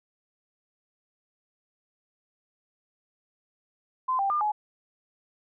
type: tone with pitch steps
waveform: sine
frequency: 1030 / 788 / 1203 / 844 Hz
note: C6 / G5 / D6 / G#5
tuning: -28 / +9 / +41 / +28 cents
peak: -23 dBFS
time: 4.08-4.52 s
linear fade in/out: 10 ms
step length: 110 ms
effects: none